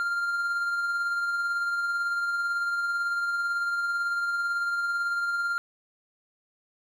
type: tone with tremolo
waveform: triangle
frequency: 1395 Hz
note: F6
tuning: 2 cents flat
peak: -22 dBFS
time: 0-5.58 s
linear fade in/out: 0 ms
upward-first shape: triangle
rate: 18 Hz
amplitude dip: 35%
effects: none